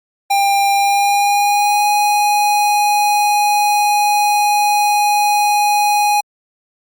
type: tone with pitch glide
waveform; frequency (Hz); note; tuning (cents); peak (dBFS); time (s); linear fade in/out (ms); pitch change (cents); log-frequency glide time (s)
square; 797 to 828.9; G5 to G#5; +28 to -4; -12; 0.3-6.21; 10; +68; 0.71-1.86
effects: Opus 48 kbps